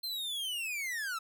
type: linear sweep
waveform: 45% pulse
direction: down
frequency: 4186 to 1282 Hz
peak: -34 dBFS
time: 0.03-1.19 s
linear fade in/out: 10 ms
effects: none

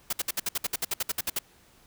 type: noise bursts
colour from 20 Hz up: white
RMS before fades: -28 dBFS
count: 15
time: 0.1-1.389 s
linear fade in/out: 5 ms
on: 29 ms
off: 61 ms
effects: pink hiss -59 dBFS RMS until 1.86 s

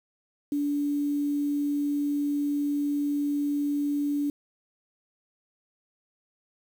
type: tone with quantisation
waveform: sine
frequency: 289 Hz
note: D4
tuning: 28 cents flat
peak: -24 dBFS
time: 0.52-4.3 s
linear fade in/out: 2 ms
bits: 8
effects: none

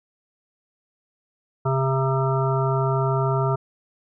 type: harmonic tone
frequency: 133.4 Hz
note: C3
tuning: 34 cents sharp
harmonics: 1 / 3 / 5 / 7 / 9 / 10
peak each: -21 / -26 / -28 / -29 / -31 / -31 dBFS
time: 1.65-3.56 s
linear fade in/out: 10 ms
effects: none

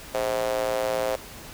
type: tone with high-pass filter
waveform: square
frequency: 58.4 Hz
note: A#1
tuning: 4 cents sharp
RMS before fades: -26 dBFS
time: 0.14-1.16 s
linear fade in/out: 5 ms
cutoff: 560 Hz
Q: 4.9
effects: pink hiss -42 dBFS RMS until 1.53 s

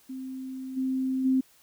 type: tone with level steps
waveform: sine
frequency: 261.6 Hz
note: C4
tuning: in tune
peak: -34 / -25 / -20 dBFS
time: 0.09-1.41 s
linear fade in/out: 10 ms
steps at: 0.76 / 1.24 s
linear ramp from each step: 20 ms
effects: white hiss -60 dBFS RMS until 1.62 s

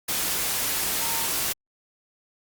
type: tone in noise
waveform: sine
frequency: 918 Hz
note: A#5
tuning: 27 cents flat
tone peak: -34 dBFS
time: 1.01-1.26 s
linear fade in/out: 10 ms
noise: white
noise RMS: -26 dBFS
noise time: 0.08-1.53 s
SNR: -11 dB
effects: Opus 48 kbps

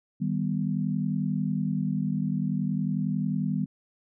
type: chord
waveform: sine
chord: Eb augmented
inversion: none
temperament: equal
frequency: 155.56 / 196 / 246.9 Hz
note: Eb3 / G3 / B3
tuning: 0 / 0 / 0 cents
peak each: -29 / -28 / -31 dBFS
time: 0.2-3.66 s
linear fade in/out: 20 ms
effects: none

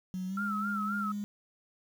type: tone with pitch glide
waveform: sine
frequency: 185 to 205.3 Hz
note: F#3 to G#3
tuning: 0 to -20 cents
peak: -33 dBFS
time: 0.14-1.24 s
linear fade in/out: 0 ms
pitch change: +180 cents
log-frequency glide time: 0.27-0.42 s
type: tone with vibrato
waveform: sine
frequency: 1342 Hz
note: E6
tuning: 31 cents sharp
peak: -32 dBFS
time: 0.37-1.12 s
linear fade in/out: 5 ms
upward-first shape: sine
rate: 3.8 Hz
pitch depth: 90 cents each way
effects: 9-bit

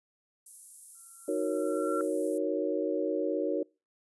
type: high-pass noise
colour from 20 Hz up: white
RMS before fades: -43 dBFS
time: 0.46-2.38 s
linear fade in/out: 5 ms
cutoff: 10000 Hz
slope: 24 dB/octave
type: tone with exponential growth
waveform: sine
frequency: 1360 Hz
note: F6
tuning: 46 cents flat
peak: -31 dBFS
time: 0.95-2.01 s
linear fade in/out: 1 ms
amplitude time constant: 230 ms
type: chord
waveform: sine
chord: D# minor seventh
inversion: none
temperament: equal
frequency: 311.1 / 370 / 466.2 / 554.4 Hz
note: D#4 / F#4 / A#4 / C#5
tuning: 0 / 0 / 0 / 0 cents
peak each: -33 dBFS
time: 1.28-3.63 s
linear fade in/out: 5 ms
effects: noise-tail reverb RT60 0.3 s tail -26 dB re dry + resampled to 24000 Hz

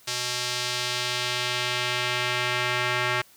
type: tone with band-pass filter sweep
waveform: square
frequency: 123.47 Hz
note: B2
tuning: in tune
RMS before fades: -27 dBFS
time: 0.07-3.22 s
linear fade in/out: 10 ms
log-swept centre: 5200 to 2000 Hz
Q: 1.2
effects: white hiss -55 dBFS RMS until 3.36 s

